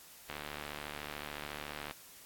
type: click train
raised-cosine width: 0.3 ms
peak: -24 dBFS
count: 120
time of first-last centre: 0.3-1.91 s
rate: 73.9 Hz
effects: white hiss -55 dBFS RMS until 2.25 s + AAC 64 kbps